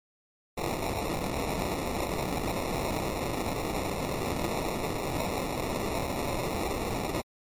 white noise with sample-and-hold, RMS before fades -31 dBFS, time 0.57-7.22 s, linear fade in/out 10 ms, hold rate 1575 Hz, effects MP3 64 kbps

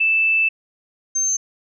sine tone pair in turn, 2640 / 6301 Hz, E7 / G8, +2 / +8 cents, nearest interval octave + minor third, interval 1506 cents, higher second, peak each -14 / -17 dBFS, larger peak first, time 0-0.49 / 1.15-1.37 s, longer first, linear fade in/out 10 ms, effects none

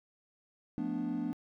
triangle chord, B half-diminished seventh, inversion second, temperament equal, 174.61 / 220 / 246.9 / 293.7 Hz, F3 / A3 / B3 / D4, 0 / 0 / 0 / 0 cents, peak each -39 / -37 / -34 / -34 dBFS, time 0.78-1.33 s, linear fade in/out 0 ms, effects tanh soft clip ceiling -23 dBFS

